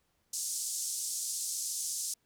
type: band-pass noise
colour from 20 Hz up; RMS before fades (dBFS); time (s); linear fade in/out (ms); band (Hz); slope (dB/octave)
white; -36; 0.33-2.14; 5; 5500 to 9300; 24
effects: pink hiss -75 dBFS RMS until 2.25 s